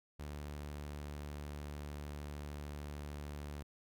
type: tone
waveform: sawtooth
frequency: 73.3 Hz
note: D2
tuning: 3 cents flat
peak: -39 dBFS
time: 0.19-3.63 s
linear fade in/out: 10 ms
effects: none